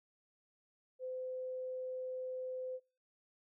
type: tone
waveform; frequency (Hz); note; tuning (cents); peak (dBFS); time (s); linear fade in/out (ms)
sine; 512; C5; -38; -39; 0.99-2.8; 50
effects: noise-tail reverb RT60 0.4 s tail -26 dB re dry